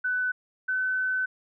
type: tone pair in turn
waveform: sine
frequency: 1499 / 1515.5 Hz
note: F#6 / F#6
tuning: +22 / +41 cents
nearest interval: unison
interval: 19 cents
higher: second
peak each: -24 dBFS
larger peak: neither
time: 0.04-0.32 / 0.68-1.26 s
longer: second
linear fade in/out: 10 ms
effects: none